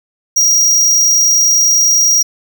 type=tone; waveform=square; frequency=5710 Hz; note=F8; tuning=37 cents sharp; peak=-8 dBFS; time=0.36-2.23 s; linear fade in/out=10 ms; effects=none